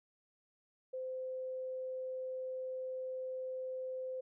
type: tone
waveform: sine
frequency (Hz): 516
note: C5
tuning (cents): -24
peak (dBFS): -38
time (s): 0.93-4.21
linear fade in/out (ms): 10
effects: none